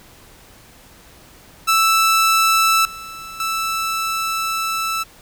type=tone with level steps; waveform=sawtooth; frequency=1320 Hz; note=E6; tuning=2 cents sharp; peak=-9 / -28 / -16 dBFS; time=1.67-5.04 s; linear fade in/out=20 ms; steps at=2.85 / 3.4 s; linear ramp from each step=2 ms; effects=pink hiss -46 dBFS RMS until 5.21 s